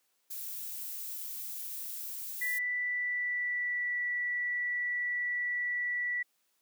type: noise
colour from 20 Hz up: violet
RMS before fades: -40 dBFS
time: 0.3-2.59 s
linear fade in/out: 10 ms
type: tone with pitch glide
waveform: sine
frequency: 1975.5 to 1955.1 Hz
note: B6 to B6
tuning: 0 to -18 cents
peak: -30 dBFS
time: 2.41-6.23 s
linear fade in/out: 10 ms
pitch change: -18 cents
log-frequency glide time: 2.76-4.01 s
effects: white hiss -75 dBFS RMS until 6.61 s + high-pass 200 Hz 12 dB/octave